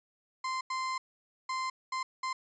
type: tone bursts at uneven times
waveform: 35% pulse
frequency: 1041 Hz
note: C6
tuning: 9 cents flat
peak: -30 dBFS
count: 5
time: 0.44-0.61 / 0.7-0.98 / 1.49-1.7 / 1.92-2.03 / 2.23-2.33 s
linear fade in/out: 5 ms
effects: resampled to 16000 Hz